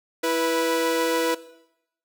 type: tone pair together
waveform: sawtooth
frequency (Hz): 329.6 / 490.9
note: E4 / B4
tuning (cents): 0 / -10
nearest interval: perfect fifth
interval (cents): 690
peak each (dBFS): -22 / -19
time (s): 0.23-1.35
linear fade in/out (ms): 10
effects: noise-tail reverb RT60 0.8 s tail -17 dB re dry